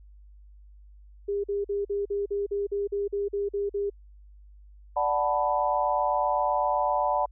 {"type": "tone bursts", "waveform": "sine", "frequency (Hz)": 403.7, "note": "G#4", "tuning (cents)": -49, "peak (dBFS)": -25, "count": 13, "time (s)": [1.28, 3.9], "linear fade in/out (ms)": 10, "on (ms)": 160, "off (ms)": 45}
{"type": "chord", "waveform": "sine", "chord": "B minor seventh", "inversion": "first", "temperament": "equal", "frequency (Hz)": [587.3, 740, 880, 987.8], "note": ["D5", "F#5", "A5", "B5"], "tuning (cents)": [0, 0, 0, 0], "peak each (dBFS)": -28, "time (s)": [4.96, 7.26], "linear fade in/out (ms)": 10}
{"effects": ["added 50 Hz sine -48 dBFS peak until 7.31 s"]}